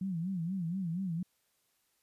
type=tone with vibrato; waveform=sine; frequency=177.9 Hz; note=F3; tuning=32 cents sharp; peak=-32 dBFS; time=0.01-1.23 s; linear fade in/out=5 ms; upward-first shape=sine; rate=4.2 Hz; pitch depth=160 cents each way; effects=white hiss -75 dBFS RMS until 2.02 s + resampled to 32000 Hz